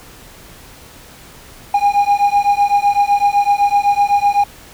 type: beating tone pair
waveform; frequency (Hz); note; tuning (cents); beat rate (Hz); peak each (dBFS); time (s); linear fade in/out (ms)
triangle; 809 / 816.9; G#5 / G#5; -46 / -29; 7.9; -12; 1.74-4.44; 5
effects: pink hiss -40 dBFS RMS until 4.73 s